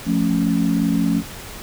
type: chord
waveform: sine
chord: F augmented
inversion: none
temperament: equal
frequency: 174.61 / 220 / 277.2 Hz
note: F3 / A3 / C#4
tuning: 0 / 0 / 0 cents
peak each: -20 dBFS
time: 0.05-1.23 s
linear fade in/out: 50 ms
effects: pink hiss -35 dBFS RMS until 1.62 s